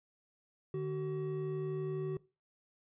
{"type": "tone pair together", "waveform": "triangle", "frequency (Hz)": [150.05, 378.1], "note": ["D3", "F#4"], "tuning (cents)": [38, 38], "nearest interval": "octave + major third", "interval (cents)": 1600, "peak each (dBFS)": [-36, -34], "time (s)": [0.74, 2.17], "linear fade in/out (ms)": 2, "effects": ["noise-tail reverb RT60 0.3 s tail -20 dB re dry", "resampled to 8000 Hz"]}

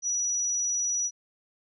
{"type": "tone", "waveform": "sine", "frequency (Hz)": 5860, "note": "F#8", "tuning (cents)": -18, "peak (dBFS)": -25, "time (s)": [0.02, 1.11], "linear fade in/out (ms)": 50, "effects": []}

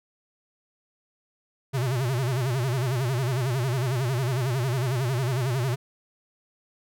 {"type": "tone with vibrato", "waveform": "square", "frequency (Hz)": 127.2, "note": "C3", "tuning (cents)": -48, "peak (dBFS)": -24, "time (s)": [1.73, 5.76], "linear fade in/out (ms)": 20, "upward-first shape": "sine", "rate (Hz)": 11, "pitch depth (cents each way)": 150, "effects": []}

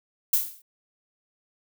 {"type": "noise with exponential decay", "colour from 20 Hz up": "violet", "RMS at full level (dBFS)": -18, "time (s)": [0.33, 0.62], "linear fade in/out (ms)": 5, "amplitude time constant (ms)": 63, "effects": []}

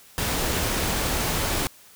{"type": "noise", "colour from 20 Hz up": "pink", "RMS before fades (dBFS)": -25, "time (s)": [0.18, 1.67], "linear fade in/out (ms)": 0, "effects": ["white hiss -51 dBFS RMS until 1.95 s"]}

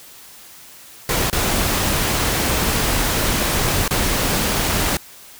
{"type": "noise with dropouts", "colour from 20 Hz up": "pink", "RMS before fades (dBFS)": -19, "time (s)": [1.09, 4.97], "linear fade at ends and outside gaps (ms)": 2, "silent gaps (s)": [[1.3, 1.328], [3.879, 3.908]], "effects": ["white hiss -42 dBFS RMS until 5.39 s"]}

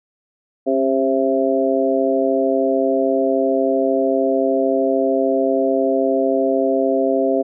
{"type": "harmonic tone with a mistuned harmonic", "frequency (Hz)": 133.2, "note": "C3", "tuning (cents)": 31, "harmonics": [2, 3, 4, 5], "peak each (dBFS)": [-20, -20, -20, -20], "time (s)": [0.66, 7.43], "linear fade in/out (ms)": 20, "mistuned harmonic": 2, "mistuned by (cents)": 24, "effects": []}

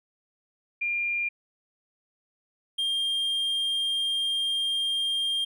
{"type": "tone pair in turn", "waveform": ["sine", "triangle"], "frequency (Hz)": [2400, 3204], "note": ["D7", "G7"], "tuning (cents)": [37, 37], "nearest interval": "perfect fourth", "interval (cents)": 500, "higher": "second", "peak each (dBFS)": [-25, -23], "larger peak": "second", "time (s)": [[0.81, 1.29], [2.78, 5.45]], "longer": "second", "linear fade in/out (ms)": 10, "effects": []}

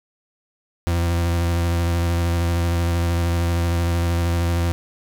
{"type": "tone with vibrato", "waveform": "40% pulse", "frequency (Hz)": 85.4, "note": "F2", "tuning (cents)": -38, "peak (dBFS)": -17, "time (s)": [0.87, 4.72], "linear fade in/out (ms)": 0, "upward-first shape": "square", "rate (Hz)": 13, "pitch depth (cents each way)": 19, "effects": []}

